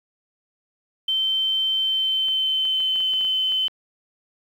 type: tone with pitch glide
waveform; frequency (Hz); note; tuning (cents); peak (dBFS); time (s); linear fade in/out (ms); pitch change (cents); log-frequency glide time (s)
sine; 3098 to 3057; G7 to G7; -21 to -44; -19; 1.08-3.68; 5; -23; 1.73-3.12
type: clicks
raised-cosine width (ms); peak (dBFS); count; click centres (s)
0.3; -25; 10; 2.285 / 2.653 / 2.804 / 2.959 / 3.005 / 3.136 / 3.211 / 3.249 / 3.521 / 3.682
effects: 8-bit